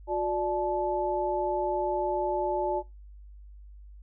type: tone cluster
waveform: sine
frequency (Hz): 360.4 / 591 / 867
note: F#4 / D5 / A5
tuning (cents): -45 / +11 / -26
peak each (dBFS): -30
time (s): 0.07-2.83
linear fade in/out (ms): 50
effects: noise-tail reverb RT60 0.2 s tail -20 dB re dry + added 50 Hz sine -45 dBFS peak until 4.02 s